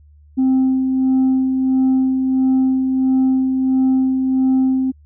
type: tone with tremolo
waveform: sine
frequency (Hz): 261.8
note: C4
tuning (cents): +1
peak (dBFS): -9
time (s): 0.37-4.92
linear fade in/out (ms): 20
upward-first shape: sine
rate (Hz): 1.5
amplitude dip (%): 45
effects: tanh soft clip ceiling -10 dBFS + added 74 Hz sine -44 dBFS peak until 5.05 s